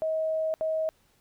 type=tone bursts at uneven times; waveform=sine; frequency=635 Hz; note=D#5; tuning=35 cents sharp; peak=-25 dBFS; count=2; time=0.02-0.54 / 0.61-0.89 s; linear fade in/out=0 ms; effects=pink hiss -66 dBFS RMS until 1.2 s